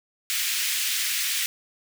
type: high-pass noise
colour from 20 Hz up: pink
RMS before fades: -26 dBFS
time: 0.3-1.46 s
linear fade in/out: 0 ms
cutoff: 2000 Hz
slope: 24 dB/octave
effects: none